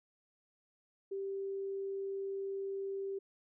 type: tone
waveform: sine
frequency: 391.4 Hz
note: G4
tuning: 3 cents flat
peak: -36 dBFS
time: 1.11-3.19 s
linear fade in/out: 10 ms
effects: none